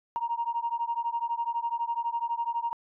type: beating tone pair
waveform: sine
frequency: 930 / 942 Hz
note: A#5 / A#5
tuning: -4 / +18 cents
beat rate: 12 Hz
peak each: -30 dBFS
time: 0.16-2.73 s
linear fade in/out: 0 ms
effects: tanh soft clip ceiling -20 dBFS